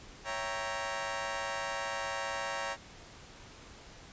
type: chord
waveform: 20% pulse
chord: C# diminished seventh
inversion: none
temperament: equal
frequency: 554.4 / 659.3 / 784 / 932.3 Hz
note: C#5 / E5 / G5 / Bb5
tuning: 0 / 0 / 0 / 0 cents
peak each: -34 / -37 / -36 / -34 dBFS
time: 0.24-2.77 s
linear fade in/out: 50 ms
effects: pink hiss -52 dBFS RMS until 4.12 s + resampled to 16000 Hz